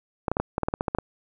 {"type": "clicks", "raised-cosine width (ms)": 1, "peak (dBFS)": -10, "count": 12, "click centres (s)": [0.282, 0.316, 0.369, 0.4, 0.581, 0.633, 0.685, 0.739, 0.809, 0.882, 0.949, 0.986], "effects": []}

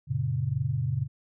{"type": "chord", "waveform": "sine", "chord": "F# major", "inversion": "none", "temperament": "equal", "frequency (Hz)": [92.5, 116.54, 138.59], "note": ["F#2", "A#2", "C#3"], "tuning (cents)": [0, 0, 0], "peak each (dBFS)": [-34, -29, -28], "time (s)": [0.07, 1.08], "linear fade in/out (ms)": 50, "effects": []}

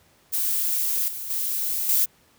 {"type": "noise with level steps", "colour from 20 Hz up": "violet", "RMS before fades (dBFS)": [-24, -33, -26, -20], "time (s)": [0.32, 2.06], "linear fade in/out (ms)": 20, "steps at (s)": [1.08, 1.3, 1.89], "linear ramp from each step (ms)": 2, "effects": ["pink hiss -59 dBFS RMS until 2.38 s", "high-pass 60 Hz 12 dB/octave"]}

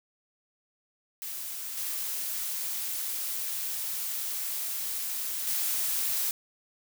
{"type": "noise with level steps", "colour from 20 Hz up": "blue", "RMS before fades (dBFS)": [-37, -33, -29], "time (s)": [1.22, 6.31], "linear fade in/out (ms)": 0, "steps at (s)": [1.77, 5.47], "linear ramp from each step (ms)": 5, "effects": []}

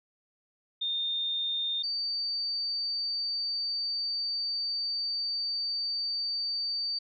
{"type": "tone pair in turn", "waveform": "sine", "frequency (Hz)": [3639, 4607], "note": ["A#7", "D8"], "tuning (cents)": [-42, -34], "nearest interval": "major third", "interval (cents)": 408, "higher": "second", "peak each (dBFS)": [-28, -29], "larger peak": "first", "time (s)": [[0.81, 1.83], [1.83, 6.99]], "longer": "second", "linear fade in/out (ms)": 10, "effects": []}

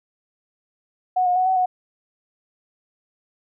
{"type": "tone with pitch steps", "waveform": "sine", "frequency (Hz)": [736, 719, 740, 754, 734], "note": ["F#5", "F#5", "F#5", "F#5", "F#5"], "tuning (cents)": [-9, -50, 0, 32, -14], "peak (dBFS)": -16, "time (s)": [1.16, 1.66], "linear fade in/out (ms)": 10, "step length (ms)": 100, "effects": []}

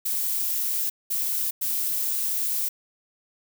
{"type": "noise bursts at uneven times", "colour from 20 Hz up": "violet", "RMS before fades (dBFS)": -26, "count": 3, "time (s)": [[0.05, 0.9], [1.1, 1.51], [1.61, 2.69]], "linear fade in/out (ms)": 10, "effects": []}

